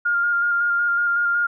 sine tone with vibrato, 1408 Hz, F6, 14 cents sharp, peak -17 dBFS, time 0.05-1.47 s, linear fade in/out 10 ms, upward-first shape square, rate 5.4 Hz, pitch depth 15 cents each way, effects none

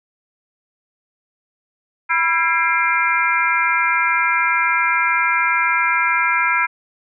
sine tone cluster, 982 / 1352 / 1630 / 2107 / 2380 Hz, B5 / E6 / G#6 / C7 / D7, -10 / +43 / -33 / +12 / +22 cents, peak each -21 dBFS, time 2.09-6.67 s, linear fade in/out 20 ms, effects none

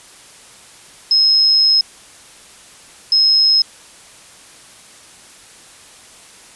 sine tone bursts at uneven times, 5150 Hz, E8, 41 cents flat, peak -9 dBFS, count 2, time 1.11-1.81 / 3.12-3.62 s, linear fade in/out 2 ms, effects white hiss -42 dBFS RMS until 6.55 s + resampled to 24000 Hz

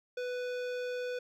sine tone with hard clipping, 495.8 Hz, B4, 7 cents sharp, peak -36 dBFS, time 0.17-1.19 s, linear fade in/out 5 ms, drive 16 dB, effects none

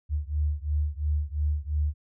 sine beating tone pair, 73.42 / 76.32 Hz, D2 / D#2, 0 / -33 cents, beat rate 2.9 Hz, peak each -27 / -28 dBFS, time 0.09-1.94 s, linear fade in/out 50 ms, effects none

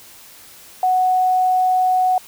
sine tone, 740 Hz, F#5, in tune, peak -13 dBFS, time 0.83-2.18 s, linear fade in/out 2 ms, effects white hiss -43 dBFS RMS until 2.27 s

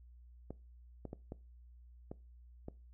clicks, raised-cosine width 2 ms, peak -30 dBFS, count 6, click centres 0.506 / 1.053 / 1.131 / 1.321 / 2.115 / 2.684 s, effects noise-tail reverb RT60 0.3 s tail -21 dB re dry + added 60 Hz sine -55 dBFS peak until 2.93 s

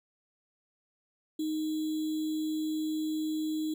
sine tone with sample-and-hold, 311.1 Hz, D#4, in tune, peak -29 dBFS, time 1.39-3.74 s, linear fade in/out 5 ms, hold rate 3675 Hz, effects none

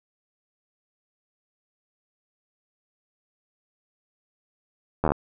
slowing click train, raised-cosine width 1 ms, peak -8 dBFS, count 7, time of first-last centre 5.04-5.12 s, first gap 12 ms, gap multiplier 1.04, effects none

